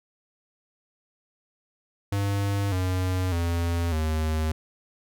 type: tone with pitch steps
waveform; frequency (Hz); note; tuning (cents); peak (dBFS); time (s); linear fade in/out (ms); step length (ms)
square; 100 / 92.23 / 85.07 / 78.46; G2 / F#2 / F2 / D#2; +35 / -5 / -45 / +15; -24; 2.12-4.52; 5; 600
effects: none